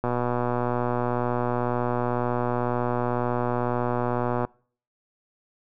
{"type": "click train", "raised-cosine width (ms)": 1, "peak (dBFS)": -12, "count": 539, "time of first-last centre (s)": [0.04, 4.45], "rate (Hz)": 122, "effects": ["noise-tail reverb RT60 0.5 s tail -26 dB re dry"]}